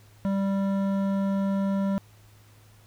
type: tone with hard clipping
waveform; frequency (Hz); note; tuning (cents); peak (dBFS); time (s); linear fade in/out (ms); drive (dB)
sine; 196; G3; 0; -25; 0.25-1.98; 0; 12
effects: added 105 Hz sine -53 dBFS peak until 2.86 s + pink hiss -59 dBFS RMS until 2.86 s